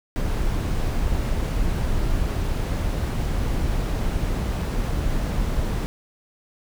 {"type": "noise", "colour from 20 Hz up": "brown", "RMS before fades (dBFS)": -23, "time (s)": [0.16, 5.86], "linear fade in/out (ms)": 0, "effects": []}